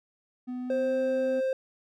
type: tone with pitch glide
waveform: triangle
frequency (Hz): 250 to 256.9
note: B3 to C4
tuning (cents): +21 to -32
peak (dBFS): -30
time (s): 0.47-1.41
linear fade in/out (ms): 20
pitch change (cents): +47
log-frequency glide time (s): 0.61-0.96
type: tone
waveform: triangle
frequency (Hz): 526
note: C5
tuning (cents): +9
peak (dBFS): -23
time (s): 0.7-1.53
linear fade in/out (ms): 2
effects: none